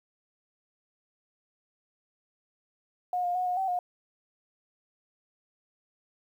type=tone with pitch steps; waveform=sine; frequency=721 / 708 / 731 / 721 / 766 / 717 Hz; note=F#5 / F5 / F#5 / F#5 / G5 / F5; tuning=-45 / +23 / -21 / -45 / -40 / +45 cents; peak=-26 dBFS; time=3.13-3.79 s; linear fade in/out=2 ms; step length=110 ms; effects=10-bit